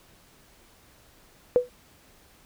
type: tone with exponential decay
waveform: sine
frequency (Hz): 493.9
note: B4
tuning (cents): 0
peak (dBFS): -12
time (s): 1.56-1.69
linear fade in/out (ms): 0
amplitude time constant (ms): 28
effects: pink hiss -57 dBFS RMS until 2.45 s